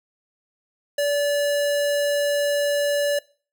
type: tone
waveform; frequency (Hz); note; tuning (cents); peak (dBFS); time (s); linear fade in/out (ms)
square; 577; D5; -31; -20; 0.98-3.19; 5
effects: noise-tail reverb RT60 0.4 s tail -22 dB re dry